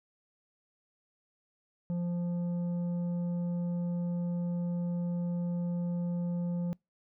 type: tone with tanh clipping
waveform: sine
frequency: 174.3 Hz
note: F3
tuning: 3 cents flat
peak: -31 dBFS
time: 1.9-6.73 s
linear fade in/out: 0 ms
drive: 7 dB
effects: noise-tail reverb RT60 0.2 s tail -26 dB re dry